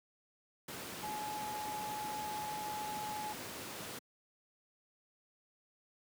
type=tone in noise; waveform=sine; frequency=848 Hz; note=G#5; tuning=36 cents sharp; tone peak=-39 dBFS; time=1.03-3.33 s; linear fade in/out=5 ms; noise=pink; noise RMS=-44 dBFS; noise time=0.68-3.99 s; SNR=+2 dB; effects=high-pass 150 Hz 12 dB/octave